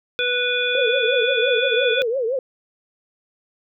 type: harmonic tone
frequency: 492.6 Hz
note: B4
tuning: 5 cents flat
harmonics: 1 / 3 / 5 / 7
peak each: -24 / -24 / -24 / -24 dBFS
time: 0.19-2.02 s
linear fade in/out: 0 ms
type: tone with vibrato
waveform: sine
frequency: 493.9 Hz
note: B4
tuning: in tune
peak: -19 dBFS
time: 0.75-2.39 s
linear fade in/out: 2 ms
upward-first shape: triangle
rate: 5.8 Hz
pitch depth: 230 cents each way
effects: none